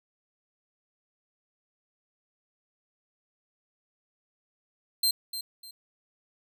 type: tone with echo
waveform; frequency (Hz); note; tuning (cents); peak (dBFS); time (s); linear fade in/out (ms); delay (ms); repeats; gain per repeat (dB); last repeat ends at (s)
sawtooth; 4150; C8; -15; -19; 5.03-5.11; 5; 300; 2; -11; 5.71
effects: none